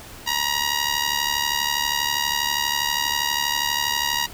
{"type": "tone with amplitude modulation", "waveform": "10% pulse", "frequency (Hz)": 950, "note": "A#5", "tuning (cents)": 33, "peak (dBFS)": -9, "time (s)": [0.26, 4.27], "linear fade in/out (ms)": 20, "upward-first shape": "sine", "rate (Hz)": 72.4, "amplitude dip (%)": 75, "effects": ["pink hiss -41 dBFS RMS until 4.33 s"]}